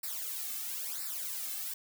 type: noise with flanger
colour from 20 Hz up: blue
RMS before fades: -38 dBFS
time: 0.03-1.74 s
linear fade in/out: 5 ms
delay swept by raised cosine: 0.31 to 2.11 ms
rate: 1 Hz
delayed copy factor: -0.95
effects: none